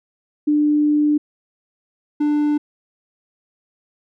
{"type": "tone pair in turn", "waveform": ["sine", "triangle"], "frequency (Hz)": [297.6, 296.4], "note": ["D4", "D4"], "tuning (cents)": [23, 16], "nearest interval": "unison", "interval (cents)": 7, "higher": "first", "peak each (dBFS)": -13, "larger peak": "neither", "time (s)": [[0.47, 1.18], [2.2, 2.58]], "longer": "first", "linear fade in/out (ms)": 10, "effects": []}